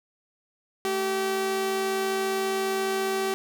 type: tone pair together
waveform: sawtooth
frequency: 220 / 385.3 Hz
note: A3 / G4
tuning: 0 / -30 cents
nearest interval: minor seventh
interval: 970 cents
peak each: -32 / -21 dBFS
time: 0.85-3.34 s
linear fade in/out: 0 ms
effects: none